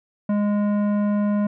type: tone with tanh clipping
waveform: sine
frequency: 206.3 Hz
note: G#3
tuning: 11 cents flat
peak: -20 dBFS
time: 0.29-1.47 s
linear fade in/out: 5 ms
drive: 13 dB
effects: none